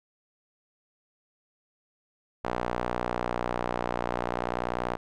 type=tone with band-pass filter; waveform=sawtooth; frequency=60.3 Hz; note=B1; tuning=41 cents flat; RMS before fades=-31 dBFS; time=2.44-4.97 s; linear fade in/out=10 ms; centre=830 Hz; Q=1.1; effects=none